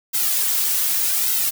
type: noise with flanger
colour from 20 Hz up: blue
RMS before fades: -20 dBFS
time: 0.13-1.51 s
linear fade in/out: 20 ms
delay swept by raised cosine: 1.7 to 3.8 ms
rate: 0.84 Hz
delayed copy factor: -0.95
effects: none